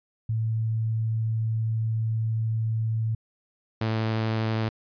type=tone pair in turn; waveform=sine / sawtooth; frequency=111.6 / 110.99 Hz; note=A2 / A2; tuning=+25 / +16 cents; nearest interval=unison; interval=9 cents; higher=first; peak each=-23 / -20 dBFS; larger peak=second; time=0.29-3.15 / 3.81-4.69 s; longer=first; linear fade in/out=5 ms; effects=resampled to 11025 Hz